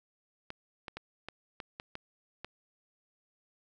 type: clicks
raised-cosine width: 0.3 ms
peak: -24 dBFS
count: 8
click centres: 0.504 / 0.882 / 0.97 / 1.286 / 1.602 / 1.799 / 1.954 / 2.446 s
effects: none